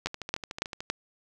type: two click trains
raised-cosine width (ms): 0.2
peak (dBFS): -10 / -19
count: 4 / 11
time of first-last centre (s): 0.06-0.9 / 0.07-0.805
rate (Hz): 3.57 / 13.6
effects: none